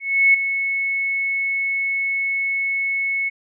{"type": "tone with ADSR envelope", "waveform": "sine", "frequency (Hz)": 2200, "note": "C#7", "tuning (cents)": -14, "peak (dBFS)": -9, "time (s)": [0, 3.3], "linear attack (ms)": 340, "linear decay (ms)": 8, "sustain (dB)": -10, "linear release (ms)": 21, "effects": []}